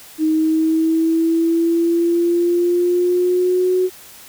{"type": "exponential sweep", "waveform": "sine", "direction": "up", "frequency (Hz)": [312.7, 370], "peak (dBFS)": -13, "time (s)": [0.18, 3.9], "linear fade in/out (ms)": 50, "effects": ["white hiss -41 dBFS RMS until 4.28 s"]}